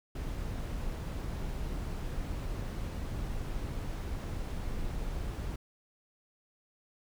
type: noise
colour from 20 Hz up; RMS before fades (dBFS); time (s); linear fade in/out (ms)
brown; -36; 0.15-5.56; 5
effects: none